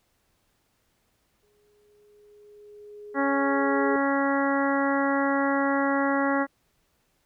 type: tone with exponential growth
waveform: sine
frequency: 415.7 Hz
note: G#4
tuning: 2 cents sharp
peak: -25 dBFS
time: 1.43-3.96 s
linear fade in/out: 1 ms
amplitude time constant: 550 ms
type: harmonic tone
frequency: 277.2 Hz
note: C#4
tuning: in tune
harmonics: 1 / 2 / 3 / 4 / 5 / 6 / 7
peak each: -25 / -28 / -30 / -31 / -32 / -33 / -33 dBFS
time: 3.14-6.47 s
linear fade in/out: 50 ms
effects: pink hiss -70 dBFS RMS until 7.25 s